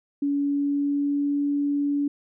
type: tone with pitch glide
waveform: sine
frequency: 283.9 to 286.4 Hz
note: C#4 to D4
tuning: +41 to -43 cents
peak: -21 dBFS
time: 0.22-2.08 s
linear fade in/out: 5 ms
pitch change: +16 cents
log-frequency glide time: 0.41-1.42 s
effects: none